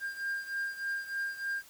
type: beating tone pair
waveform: triangle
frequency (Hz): 1600 / 1603.3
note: G6 / G6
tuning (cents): +35 / +39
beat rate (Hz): 3.3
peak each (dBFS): -33 / -37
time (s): 0-1.63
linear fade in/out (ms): 50
effects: white hiss -56 dBFS RMS until 1.69 s